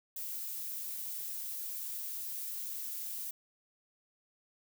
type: noise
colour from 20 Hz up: violet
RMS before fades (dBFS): -40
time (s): 0.16-3.31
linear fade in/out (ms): 5
effects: none